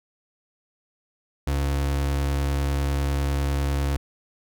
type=tone; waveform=35% pulse; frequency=70 Hz; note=C#2; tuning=18 cents sharp; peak=-20 dBFS; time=1.47-3.97 s; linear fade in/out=5 ms; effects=none